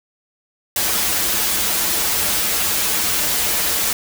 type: noise with comb filter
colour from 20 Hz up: white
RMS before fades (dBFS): -19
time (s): 0.76-3.93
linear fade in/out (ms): 2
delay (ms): 7.6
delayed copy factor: -0.8
effects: none